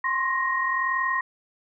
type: tone cluster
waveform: sine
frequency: 1048 / 1089 / 1874 Hz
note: C6 / C#6 / A#6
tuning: +2 / -31 / +9 cents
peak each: -26 / -31 / -25 dBFS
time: 0.04-1.21 s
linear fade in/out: 5 ms
effects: none